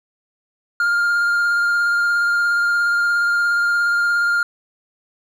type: tone with vibrato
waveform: triangle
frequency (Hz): 1406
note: F6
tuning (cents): +11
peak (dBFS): -13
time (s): 0.8-4.43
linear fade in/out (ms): 2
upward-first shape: triangle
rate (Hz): 17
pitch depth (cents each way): 14
effects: none